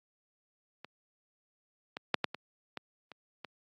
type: clicks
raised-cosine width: 0.3 ms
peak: -28 / -21 / -8 / -11 / -22 / -22 / -30 / -25 dBFS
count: 8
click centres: 0.846 / 1.969 / 2.143 / 2.243 / 2.346 / 2.773 / 3.117 / 3.447 s
effects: high-pass 150 Hz 12 dB/octave + AAC 48 kbps